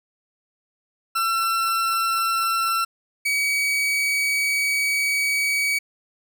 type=tone pair in turn; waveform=40% pulse; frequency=1348 / 2267 Hz; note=E6 / C#7; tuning=+38 / +38 cents; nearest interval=major sixth; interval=900 cents; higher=second; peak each=-19 dBFS; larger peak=neither; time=1.15-2.85 / 3.25-5.79 s; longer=second; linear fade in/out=10 ms; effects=none